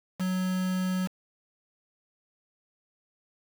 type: tone with quantisation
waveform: triangle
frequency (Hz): 185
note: F#3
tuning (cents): 0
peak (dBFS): -24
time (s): 0.19-1.08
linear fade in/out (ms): 20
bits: 6
effects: none